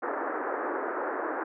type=band-pass noise; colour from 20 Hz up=pink; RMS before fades=-32 dBFS; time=0.02-1.44 s; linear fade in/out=10 ms; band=300 to 1700 Hz; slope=48 dB/octave; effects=none